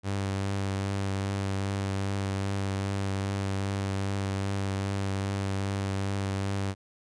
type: tone with vibrato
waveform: sawtooth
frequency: 98 Hz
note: G2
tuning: in tune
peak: -24 dBFS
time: 0.03-6.75 s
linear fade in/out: 50 ms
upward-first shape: triangle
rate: 2.5 Hz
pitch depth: 19 cents each way
effects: resampled to 22050 Hz